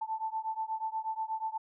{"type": "beating tone pair", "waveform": "sine", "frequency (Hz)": [879, 887.3], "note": ["A5", "A5"], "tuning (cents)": [-2, 14], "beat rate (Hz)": 8.3, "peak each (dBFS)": [-35, -36], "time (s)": [0.01, 1.58], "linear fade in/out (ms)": 10, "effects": []}